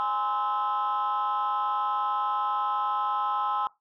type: chord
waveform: sine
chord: Ab augmented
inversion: none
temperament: just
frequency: 830.6 / 1038.3 / 1297.8 Hz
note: Ab5 / C6 / E6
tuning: 0 / -14 / -27 cents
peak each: -28 dBFS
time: 0-3.67 s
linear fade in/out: 0 ms
effects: noise-tail reverb RT60 0.2 s tail -19 dB re dry + tanh soft clip ceiling -20 dBFS